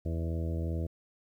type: harmonic tone with a mistuned harmonic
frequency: 82.41 Hz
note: E2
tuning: in tune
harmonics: 1 / 2 / 3 / 4 / 5 / 6 / 7 / 8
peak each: -31 / -38 / -44 / -41 / -48 / -45 / -48 / -49 dBFS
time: 0.05-0.87 s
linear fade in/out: 10 ms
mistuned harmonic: 8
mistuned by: -20 cents
effects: 11-bit